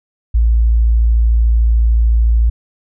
sine tone, 56.8 Hz, A#1, 44 cents flat, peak -8 dBFS, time 0.34-2.5 s, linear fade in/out 10 ms, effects none

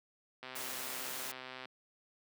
click train, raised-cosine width 0.3 ms, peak -29 dBFS, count 159, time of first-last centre 0.43-1.655 s, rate 129 Hz
white noise, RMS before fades -42 dBFS, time 0.55-1.32 s, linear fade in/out 10 ms
effects high-pass 200 Hz 12 dB/octave

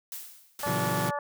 blue noise with exponential decay, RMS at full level -36 dBFS, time 0.12-0.72 s, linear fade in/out 1 ms, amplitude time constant 130 ms
white noise, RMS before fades -38 dBFS, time 0.59-1.09 s, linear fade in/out 2 ms
harmonic tone, 289.1 Hz, D4, 27 cents flat, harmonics 2 / 3 / 4 / 5 / 6, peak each -33 / -33 / -35 / -41 / -40 dBFS, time 0.63-1.19 s, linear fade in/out 2 ms
sawtooth chord, F# dominant seventh, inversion first, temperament just, 115.62 / 138.75 / 166.5 / 185 Hz, A#2 / C#3 / E3 / F#3, -14 / +2 / +18 / 0 cents, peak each -30 dBFS, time 0.66-1.11 s, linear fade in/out 10 ms
effects none

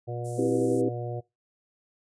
harmonic tone, 120 Hz, B2, 49 cents flat, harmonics 1 / 3 / 4 / 5 / 6, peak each -33 / -38 / -39 / -40 / -41 dBFS, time 0.07-1.21 s, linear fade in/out 20 ms
white high-pass noise, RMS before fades -43 dBFS, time 0.24-0.82 s, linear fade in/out 20 ms, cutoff 7400 Hz, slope 24 dB/octave
sine chord, C major seventh, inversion none, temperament equal with one note detuned, 261.6 / 329.6 / 392 / 491 Hz, C4 / E4 / G4 / B4, 0 / 0 / 0 / -10 cents, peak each -28 dBFS, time 0.38-0.89 s, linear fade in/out 5 ms
effects noise-tail reverb RT60 0.2 s tail -21 dB re dry + resampled to 22050 Hz

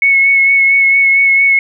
sine tone with vibrato, 2198 Hz, C#7, 15 cents flat, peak -6 dBFS, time 0.02-1.59 s, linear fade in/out 2 ms, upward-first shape sine, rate 4.4 Hz, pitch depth 18 cents each way, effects none

